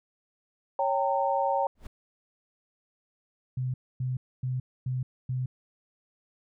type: chord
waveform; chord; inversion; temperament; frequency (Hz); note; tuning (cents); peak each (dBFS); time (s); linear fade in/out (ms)
sine; G diminished; second; equal with one note detuned; 554.4 / 784 / 914.7; Db5 / G5 / Bb5; 0 / 0 / -33; -28; 0.79-1.67; 2
type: noise with exponential growth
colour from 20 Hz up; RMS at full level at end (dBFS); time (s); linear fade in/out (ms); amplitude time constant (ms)
brown; -35; 1.75-1.87; 5; 26
type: tone bursts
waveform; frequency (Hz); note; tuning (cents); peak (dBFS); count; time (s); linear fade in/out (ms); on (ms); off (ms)
sine; 127.8; C3; -40; -27; 5; 3.57-5.46; 5; 170; 260
effects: none